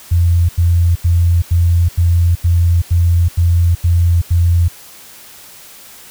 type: tone bursts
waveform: sine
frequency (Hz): 85.9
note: F2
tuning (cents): -28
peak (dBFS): -8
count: 10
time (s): 0.11-4.684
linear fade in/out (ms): 10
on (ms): 380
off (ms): 86
effects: white hiss -38 dBFS RMS until 6.1 s